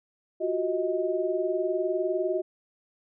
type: tone cluster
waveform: sine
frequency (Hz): 356.6 / 376.5 / 629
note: F4 / F#4 / D#5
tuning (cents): +36 / +30 / +19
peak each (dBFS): -29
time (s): 0.4-2.42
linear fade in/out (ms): 20
effects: none